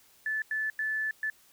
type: tone bursts at uneven times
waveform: sine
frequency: 1743 Hz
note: A6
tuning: 17 cents flat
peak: -28 dBFS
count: 4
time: 0.26-0.42 / 0.51-0.7 / 0.79-1.11 / 1.23-1.3 s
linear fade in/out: 2 ms
effects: white hiss -61 dBFS RMS until 1.52 s